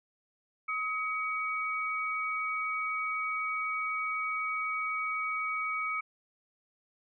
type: tone pair together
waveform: sine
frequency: 1268 / 2256 Hz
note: D#6 / C#7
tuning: +32 / +30 cents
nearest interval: minor seventh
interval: 998 cents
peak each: -33 / -33 dBFS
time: 0.68-6.01 s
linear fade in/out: 10 ms
effects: none